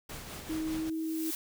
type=noise with tremolo; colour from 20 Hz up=pink; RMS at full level=-41 dBFS; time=0.09-0.9 s; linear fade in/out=5 ms; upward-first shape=triangle; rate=5 Hz; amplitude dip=45%
type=tone with pitch glide; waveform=sine; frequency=316.4 to 320.3 Hz; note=D#4 to E4; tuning=+29 to -50 cents; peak=-31 dBFS; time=0.49-1.31 s; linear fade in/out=10 ms; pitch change=+21 cents; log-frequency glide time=0.77-0.89 s
type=noise with exponential growth; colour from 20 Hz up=blue; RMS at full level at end=-34 dBFS; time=0.61-1.35 s; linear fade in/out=2 ms; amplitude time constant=160 ms
effects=none

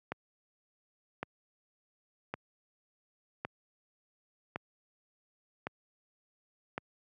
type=click train; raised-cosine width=0.5 ms; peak=-20 dBFS; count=7; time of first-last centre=0.12-6.779 s; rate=0.901 Hz; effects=high-pass 100 Hz 12 dB/octave

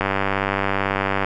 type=click train; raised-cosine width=0.5 ms; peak=-5 dBFS; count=122; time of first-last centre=0.01-1.246 s; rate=97.9 Hz; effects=none

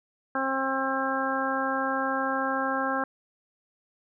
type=harmonic tone; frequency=266.9 Hz; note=C4; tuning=35 cents sharp; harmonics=1 / 2 / 3 / 4 / 5 / 6; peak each=-32 / -32 / -32 / -32 / -32 / -32 dBFS; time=0.35-3.04 s; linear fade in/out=2 ms; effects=none

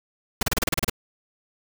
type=noise bursts; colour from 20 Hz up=pink; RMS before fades=-22 dBFS; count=10; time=0.41-0.898 s; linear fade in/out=5 ms; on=20 ms; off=32 ms; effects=none

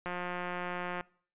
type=click train; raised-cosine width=0.5 ms; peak=-22 dBFS; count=170; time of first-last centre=0.06-1.009 s; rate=178 Hz; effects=noise-tail reverb RT60 0.5 s tail -23 dB re dry + resampled to 8000 Hz

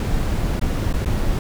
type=noise with dropouts; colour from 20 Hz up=brown; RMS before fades=-20 dBFS; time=0-1.39 s; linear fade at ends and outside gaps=2 ms; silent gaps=0.596-0.613 / 0.928-0.938 / 1.048-1.058 s; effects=none

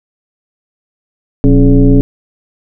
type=tone with frequency modulation; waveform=sine; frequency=122 Hz; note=B2; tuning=21 cents flat; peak=-3 dBFS; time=1.44-2.01 s; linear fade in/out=0 ms; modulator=152 Hz; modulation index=1.6; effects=none

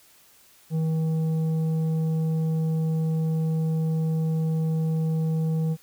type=tone with tanh clipping; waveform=sine; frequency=159.9 Hz; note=D#3; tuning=48 cents sharp; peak=-23 dBFS; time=0.7-5.77 s; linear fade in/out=50 ms; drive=7 dB; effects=white hiss -56 dBFS RMS until 5.82 s

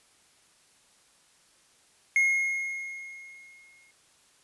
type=tone with exponential decay; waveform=triangle; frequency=2153 Hz; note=C7; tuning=49 cents sharp; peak=-17 dBFS; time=2.16-3.91 s; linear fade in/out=1 ms; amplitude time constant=380 ms; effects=white hiss -62 dBFS RMS until 4.43 s + resampled to 24000 Hz

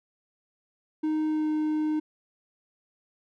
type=tone with pitch glide; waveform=triangle; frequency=310.1 to 307.4 Hz; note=D#4 to D#4; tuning=-6 to -21 cents; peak=-22 dBFS; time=1.03-2 s; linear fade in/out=10 ms; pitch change=-15 cents; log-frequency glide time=1.27-1.49 s; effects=none

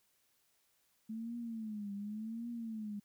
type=tone with vibrato; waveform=sine; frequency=218 Hz; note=A3; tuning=16 cents flat; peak=-39 dBFS; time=1.09-3 s; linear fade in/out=10 ms; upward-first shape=triangle; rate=0.89 Hz; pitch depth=160 cents each way; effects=white hiss -75 dBFS RMS until 3.04 s

